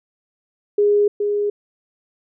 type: tone with echo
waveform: sine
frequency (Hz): 412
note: G#4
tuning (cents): -14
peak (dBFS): -12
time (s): 0.78-1.08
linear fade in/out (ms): 5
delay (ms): 420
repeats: 1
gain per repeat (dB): -5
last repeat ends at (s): 1.5
effects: none